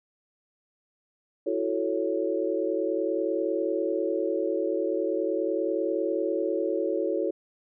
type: chord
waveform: sine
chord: F# minor seventh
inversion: third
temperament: equal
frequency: 329.6 / 370 / 440 / 554.4 Hz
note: E4 / F#4 / A4 / C#5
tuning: 0 / 0 / 0 / 0 cents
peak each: -30 dBFS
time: 1.46-7.31 s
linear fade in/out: 10 ms
effects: none